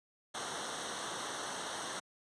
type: noise with comb filter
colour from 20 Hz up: pink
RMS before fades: -40 dBFS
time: 0.34-2 s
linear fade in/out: 10 ms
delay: 0.41 ms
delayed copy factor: -0.75
effects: high-pass 150 Hz 12 dB/octave + resampled to 22050 Hz